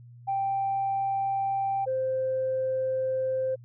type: tone pair in turn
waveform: sine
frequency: 784 / 522.2 Hz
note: G5 / C5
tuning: 0 / -3 cents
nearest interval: perfect fifth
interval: 703 cents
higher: first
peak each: -24 dBFS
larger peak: neither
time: 0.27-1.86 / 1.86-3.56 s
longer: second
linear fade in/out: 20 ms
effects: tanh soft clip ceiling -20 dBFS + added 120 Hz sine -46 dBFS peak until 3.64 s